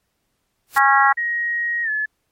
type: noise with exponential growth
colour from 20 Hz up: white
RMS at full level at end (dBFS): -26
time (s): 0.67-0.78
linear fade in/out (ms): 0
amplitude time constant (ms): 23
type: harmonic tone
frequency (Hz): 274.4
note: C#4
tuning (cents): -17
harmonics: 3 / 4 / 5 / 6 / 7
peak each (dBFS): -16 / -17 / -18 / -19 / -19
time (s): 0.76-1.13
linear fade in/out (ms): 10
type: tone with pitch glide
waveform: sine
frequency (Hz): 1886 to 1719.5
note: A#6 to A6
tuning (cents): +20 to -40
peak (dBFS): -19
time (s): 1.17-2.06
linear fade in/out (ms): 10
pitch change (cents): -160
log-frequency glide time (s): 1.83-1.9
effects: pink hiss -71 dBFS RMS until 2.31 s + MP3 64 kbps